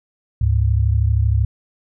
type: tone pair together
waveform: sine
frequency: 72.1 / 104.92 Hz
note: D2 / G#2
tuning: -31 / +18 cents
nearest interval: tritone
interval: 649 cents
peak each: -16 dBFS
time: 0.41-1.45 s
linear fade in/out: 5 ms
effects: none